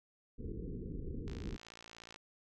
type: low-pass noise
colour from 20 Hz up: pink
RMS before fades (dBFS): -42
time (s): 0.38-1.57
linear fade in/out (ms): 20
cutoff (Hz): 470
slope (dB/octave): 96
type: click train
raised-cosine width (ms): 0.2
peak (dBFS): -34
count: 51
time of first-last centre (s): 1.28-2.16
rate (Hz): 56.8
effects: none

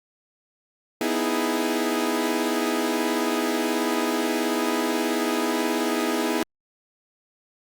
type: chord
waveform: sawtooth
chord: E major seventh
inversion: second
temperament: equal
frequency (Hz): 246.9 / 311.1 / 329.6 / 415.3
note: B3 / D#4 / E4 / G#4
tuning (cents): 0 / 0 / 0 / 0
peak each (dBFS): -24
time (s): 1.01-6.43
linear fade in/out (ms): 2
effects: Opus 48 kbps

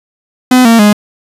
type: tone with pitch steps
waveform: 45% pulse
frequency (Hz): 253.2 / 229.5 / 208.1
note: B3 / A#3 / G#3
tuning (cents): +43 / -27 / +4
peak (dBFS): -3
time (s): 0.51-0.93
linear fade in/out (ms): 5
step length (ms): 140
effects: resampled to 32000 Hz

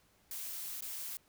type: noise with dropouts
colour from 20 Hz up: blue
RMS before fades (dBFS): -42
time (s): 0.31-1.17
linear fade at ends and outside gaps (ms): 1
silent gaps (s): 0.808-0.823
effects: pink hiss -69 dBFS RMS until 1.28 s

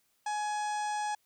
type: harmonic tone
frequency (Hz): 840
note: G#5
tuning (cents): +19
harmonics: 1 / 2 / 3 / 4 / 5 / 6 / 7 / 8 / 9 / 10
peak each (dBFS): -31 / -41 / -49 / -50 / -53 / -52 / -49 / -53 / -56 / -49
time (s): 0.26-1.15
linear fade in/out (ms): 5
effects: white hiss -73 dBFS RMS until 1.25 s

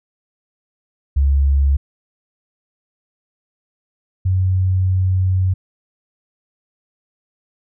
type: tone pair in turn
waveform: sine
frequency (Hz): 69.4 / 93.23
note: C#2 / F#2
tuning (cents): +3 / +14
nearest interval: perfect fourth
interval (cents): 511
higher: second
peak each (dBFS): -11 / -13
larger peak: first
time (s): 1.16-1.77 / 4.25-5.54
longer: second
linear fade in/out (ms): 10
effects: none

